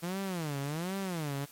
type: tone with vibrato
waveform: sawtooth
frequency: 164.81 Hz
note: E3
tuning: in tune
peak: -29 dBFS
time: 0.02-1.46 s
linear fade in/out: 20 ms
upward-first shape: sine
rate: 1.3 Hz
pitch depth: 300 cents each way
effects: white hiss -54 dBFS RMS until 1.51 s + MP3 64 kbps